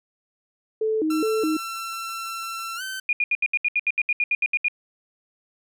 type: tone with vibrato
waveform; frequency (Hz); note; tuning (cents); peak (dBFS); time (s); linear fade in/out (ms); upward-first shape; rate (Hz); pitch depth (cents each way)
sine; 370; F#4; 0; -20; 0.81-1.57; 5; square; 2.4; 290
type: tone with pitch glide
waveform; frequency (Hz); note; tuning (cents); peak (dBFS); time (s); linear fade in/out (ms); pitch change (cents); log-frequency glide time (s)
sawtooth; 1347 to 1538.4; E6 to G6; +37 to -33; -26; 1.1-3; 5; +230; 2.76-2.82
type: tone bursts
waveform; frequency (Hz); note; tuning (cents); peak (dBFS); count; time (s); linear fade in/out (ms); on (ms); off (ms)
sine; 2436; D#7; -37; -18; 15; 3.09-4.683; 2; 39; 72
effects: none